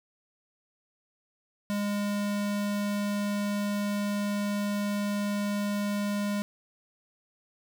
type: tone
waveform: square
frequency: 204.5 Hz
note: G#3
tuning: 26 cents flat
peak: -28 dBFS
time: 1.7-6.42 s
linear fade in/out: 0 ms
effects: none